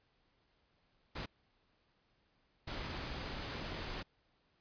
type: noise bursts at uneven times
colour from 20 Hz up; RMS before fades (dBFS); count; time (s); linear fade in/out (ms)
pink; -42; 2; 1.15-1.26 / 2.67-4.03; 10
effects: pink hiss -75 dBFS RMS until 4.6 s + resampled to 11025 Hz